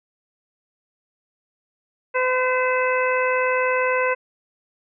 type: harmonic tone with a mistuned harmonic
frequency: 509 Hz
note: C5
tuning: 48 cents flat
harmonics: 1 / 2 / 3 / 4 / 5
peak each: -21 / -24 / -26 / -27 / -28 dBFS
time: 2.14-4.15 s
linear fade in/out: 20 ms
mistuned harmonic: 5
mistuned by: +35 cents
effects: none